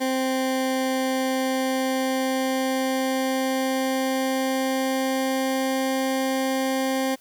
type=tone with pitch glide; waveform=20% pulse; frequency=261.6 to 264.5 Hz; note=C4 to C4; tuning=0 to +19 cents; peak=-17 dBFS; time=0-7.16 s; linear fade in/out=20 ms; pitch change=+19 cents; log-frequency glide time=0.97-5.92 s; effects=white hiss -56 dBFS RMS until 7.2 s